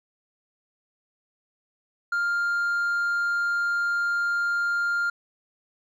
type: tone with hard clipping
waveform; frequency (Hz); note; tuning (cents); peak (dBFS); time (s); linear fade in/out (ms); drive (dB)
sine; 1400; F6; +4; -23; 2.12-5.1; 5; 2
effects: none